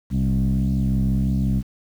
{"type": "tone with frequency modulation", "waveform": "sine", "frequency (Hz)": 130.81, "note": "C3", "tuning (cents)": 0, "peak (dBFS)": -16, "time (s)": [0.1, 1.63], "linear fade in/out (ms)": 50, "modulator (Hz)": 65.8, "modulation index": 1.5, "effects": ["tanh soft clip ceiling -14 dBFS", "8-bit"]}